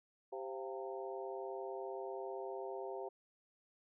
harmonic tone with a mistuned harmonic, 130.81 Hz, C3, in tune, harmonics 3 / 4 / 5 / 6 / 7, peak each -44 / -47 / -48 / -52 / -51 dBFS, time 0.32-3.09 s, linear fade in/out 10 ms, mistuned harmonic 5, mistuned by +80 cents, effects none

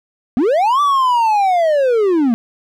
triangle linear two-way sweep, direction up then down, 220 to 1174.7 to 220 Hz, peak -9 dBFS, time 0.37-2.34 s, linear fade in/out 0 ms, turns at 0.81 s, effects none

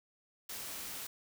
white noise, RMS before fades -43 dBFS, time 0.49-1.07 s, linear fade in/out 5 ms, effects none

